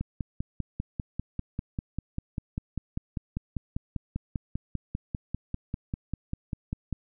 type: click train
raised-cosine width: 5 ms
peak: -18 dBFS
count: 36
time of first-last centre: 0.01-6.927 s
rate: 5.06 Hz
effects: none